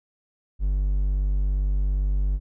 triangle tone, 48.75 Hz, G1, 9 cents flat, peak -18 dBFS, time 0.59-2.4 s, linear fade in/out 50 ms, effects none

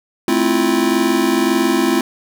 square chord, F major seventh, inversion first, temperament just, 218.3 / 261.9 / 327.4 / 349.2 Hz, A3 / C4 / E4 / F4, -13 / +2 / -12 / 0 cents, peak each -22 / -19 / -19 / -19 dBFS, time 0.28-2.01 s, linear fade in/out 2 ms, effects none

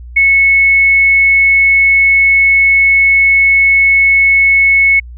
sine tone, 2200 Hz, C#7, 14 cents flat, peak -5 dBFS, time 0.16-5 s, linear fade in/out 10 ms, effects added 60 Hz sine -27 dBFS peak until 5.17 s

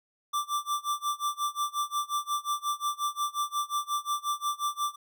square tone with tremolo, 1174.7 Hz, D6, in tune, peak -26 dBFS, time 0.33-4.96 s, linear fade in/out 10 ms, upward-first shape sine, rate 5.6 Hz, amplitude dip 95%, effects none

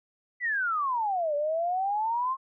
sine exponential two-way sweep, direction down then up, 2017 to 574 to 1078 Hz, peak -25 dBFS, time 0.4-2.37 s, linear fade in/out 50 ms, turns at 1.35 s, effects none

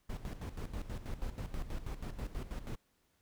brown noise with tremolo, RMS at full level -38 dBFS, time 0.09-2.76 s, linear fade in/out 10 ms, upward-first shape square, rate 6.2 Hz, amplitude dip 70%, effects pink hiss -75 dBFS RMS until 3.21 s

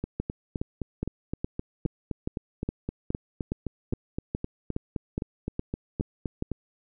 two click trains, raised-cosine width 3 ms, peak -15 / -17 dBFS, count 16 / 26, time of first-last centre 0.2-6.424 / 0.04-6.517 s, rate 2.41 / 3.86 Hz, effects none

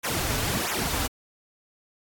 pink noise with flanger, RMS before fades -27 dBFS, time 0.03-1.08 s, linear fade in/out 20 ms, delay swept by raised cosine 0.21 to 5.71 ms, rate 1.5 Hz, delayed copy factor -0.95, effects AAC 64 kbps

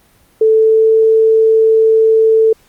sine tone with pitch glide, 440 to 443.6 Hz, A4 to A4, 0 to +14 cents, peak -6 dBFS, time 0.41-2.53 s, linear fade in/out 5 ms, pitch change +14 cents, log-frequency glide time 0.51-0.95 s, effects pink hiss -51 dBFS RMS until 2.68 s + Opus 32 kbps

